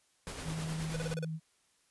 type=noise with tremolo; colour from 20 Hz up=pink; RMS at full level=-41 dBFS; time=0.27-1.14 s; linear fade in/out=0 ms; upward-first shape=sine; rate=9.5 Hz; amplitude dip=35%
type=tone with vibrato; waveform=sine; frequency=159.7 Hz; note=D#3; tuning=45 cents sharp; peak=-35 dBFS; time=0.43-1.4 s; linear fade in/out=50 ms; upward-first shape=sine; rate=8.6 Hz; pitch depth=12 cents each way
type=tone bursts; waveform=square; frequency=493.9 Hz; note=B4; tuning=in tune; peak=-37 dBFS; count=6; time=0.94-1.247 s; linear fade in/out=2 ms; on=22 ms; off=35 ms
effects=white hiss -71 dBFS RMS until 1.9 s + resampled to 24000 Hz